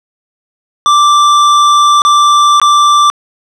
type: tone with dropouts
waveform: square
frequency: 1174.7 Hz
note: D6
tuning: in tune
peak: -5 dBFS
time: 0.86-3.1 s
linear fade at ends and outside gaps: 0 ms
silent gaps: 2.019-2.05 / 2.599-2.616 s
effects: low-pass 6000 Hz 12 dB/octave